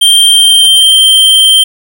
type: tone with pitch glide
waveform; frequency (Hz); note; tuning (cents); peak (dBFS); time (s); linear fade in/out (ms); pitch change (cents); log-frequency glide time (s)
square; 3166 to 3139; G7 to G7; +17 to +2; -3; 0.01-1.64; 10; -15; 0.21-1.06
effects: none